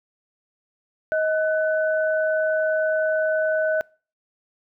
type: tone pair together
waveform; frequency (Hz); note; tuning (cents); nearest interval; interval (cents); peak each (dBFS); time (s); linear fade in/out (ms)
sine; 629.4 / 1499; D#5 / F#6; +20 / +22; octave + minor third; 1502; -20 / -25; 1.12-3.81; 0
effects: noise-tail reverb RT60 0.4 s tail -26 dB re dry